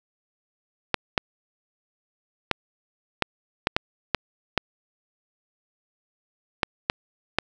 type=clicks; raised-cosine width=0.3 ms; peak=-3 dBFS; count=11; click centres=0.943 / 1.178 / 2.513 / 3.223 / 3.671 / 3.765 / 4.147 / 4.577 / 6.632 / 6.899 / 7.386 s; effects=none